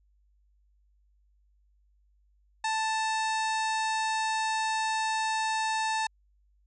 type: harmonic tone with a mistuned harmonic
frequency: 880 Hz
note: A5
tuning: in tune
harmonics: 1 / 2 / 3 / 4 / 5 / 6 / 7 / 8 / 9 / 10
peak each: -28 / -34 / -38 / -40 / -42 / -44 / -45 / -46 / -47 / -48 dBFS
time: 2.64-6.07 s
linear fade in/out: 5 ms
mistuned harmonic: 4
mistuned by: +94 cents
effects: added 50 Hz sine -63 dBFS peak until 6.66 s